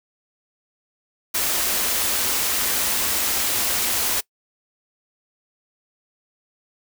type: band-stop noise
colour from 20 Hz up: white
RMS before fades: -22 dBFS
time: 1.34-4.21 s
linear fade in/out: 10 ms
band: 110 to 190 Hz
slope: 96 dB/octave
effects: noise-tail reverb RT60 0.1 s tail -23 dB re dry